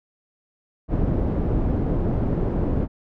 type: low-pass noise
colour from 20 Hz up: pink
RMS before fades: -22 dBFS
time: 0.88-2.88 s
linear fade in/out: 50 ms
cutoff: 430 Hz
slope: 12 dB/octave
effects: none